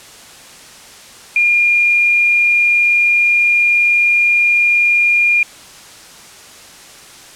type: tone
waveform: sine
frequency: 2413 Hz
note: D7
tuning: 46 cents sharp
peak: -9 dBFS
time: 1.36-5.43 s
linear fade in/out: 2 ms
effects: white hiss -38 dBFS RMS until 7.35 s + low-pass 9000 Hz 12 dB/octave